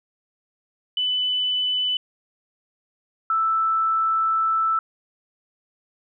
sine tone pair in turn, 2997 / 1320.4 Hz, F#7 / E6, +22 / +2 cents, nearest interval octave + major second, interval 1420 cents, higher first, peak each -20 / -18 dBFS, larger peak second, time 0.97-1.97 / 3.3-4.79 s, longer second, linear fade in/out 2 ms, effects none

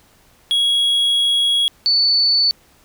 triangle / sine tone pair in turn, 3322 / 4483 Hz, G#7 / C#8, 0 / +19 cents, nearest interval perfect fourth, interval 519 cents, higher second, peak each -12 dBFS, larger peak neither, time 0.51-1.68 / 1.86-2.51 s, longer first, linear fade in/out 0 ms, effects pink hiss -53 dBFS RMS until 2.84 s

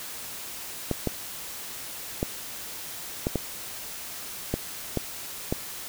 clicks, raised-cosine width 2 ms, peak -11 dBFS, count 8, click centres 0.913 / 1.073 / 2.229 / 3.269 / 3.357 / 4.54 / 4.973 / 5.525 s, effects white hiss -38 dBFS RMS until 5.88 s

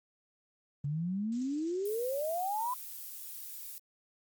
sine exponential sweep, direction up, 138.59 to 1028 Hz, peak -31 dBFS, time 0.84-2.74 s, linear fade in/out 5 ms
violet noise, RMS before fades -44 dBFS, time 1.32-3.78 s, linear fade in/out 0 ms
effects Opus 24 kbps

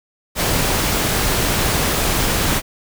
pink noise, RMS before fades -18 dBFS, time 0.35-2.62 s, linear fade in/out 50 ms, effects none

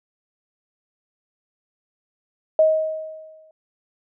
sine tone with exponential decay, 630 Hz, D#5, 21 cents sharp, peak -10 dBFS, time 2.59-3.51 s, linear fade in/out 2 ms, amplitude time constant 200 ms, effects none

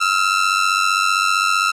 sawtooth ring-modulated tone, 1334 Hz, E6, 20 cents sharp, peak -8 dBFS, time 0-1.72 s, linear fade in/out 20 ms, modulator 47.7 Hz, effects low-pass 8000 Hz 12 dB/octave

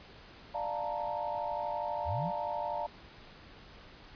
sine chord, Bb major seventh, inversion first, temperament equal with one note detuned, 593.8 / 698.5 / 880 / 932.3 Hz, D5 / F5 / A5 / Bb5, +19 / 0 / 0 / 0 cents, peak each -38 dBFS, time 0.54-2.87 s, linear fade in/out 10 ms
sine linear sweep, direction up, 61.74 to 196 Hz, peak -33 dBFS, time 2.04-2.32 s, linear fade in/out 50 ms
effects pink hiss -53 dBFS RMS until 4.15 s + resampled to 11025 Hz

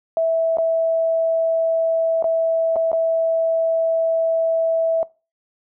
sine tone with dropouts, 655 Hz, E5, 11 cents flat, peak -15 dBFS, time 0.17-5.03 s, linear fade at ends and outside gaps 1 ms, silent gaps 0.571-0.584 / 2.225-2.242 / 2.759-2.764 / 2.917-2.93 s, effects noise-tail reverb RT60 0.3 s tail -22 dB re dry

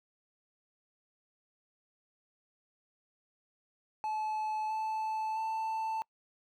triangle tone with pitch steps, 863 / 874 / 885.2 Hz, A5 / A5 / A5, -34 / -12 / +10 cents, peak -30 dBFS, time 4.04-6.02 s, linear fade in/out 0 ms, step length 660 ms, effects noise-tail reverb RT60 0.1 s tail -26 dB re dry

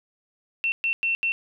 sine tone bursts at uneven times, 2700 Hz, E7, 41 cents sharp, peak -21 dBFS, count 4, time 0.64-0.72 / 0.84-0.93 / 1.03-1.15 / 1.23-1.32 s, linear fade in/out 0 ms, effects none

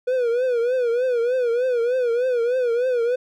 triangle tone with vibrato, 488.8 Hz, B4, 18 cents flat, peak -16 dBFS, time 0.07-3.16 s, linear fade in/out 10 ms, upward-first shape triangle, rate 3.3 Hz, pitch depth 120 cents each way, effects none

